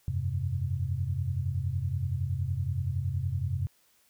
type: chord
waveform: sine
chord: F suspended second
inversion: none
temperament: equal with one note detuned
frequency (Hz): 87.31 / 98 / 131.27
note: F2 / G2 / C3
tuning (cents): 0 / 0 / +6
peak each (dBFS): -32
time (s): 0.08-3.67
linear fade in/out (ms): 0
effects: white hiss -66 dBFS RMS until 4.09 s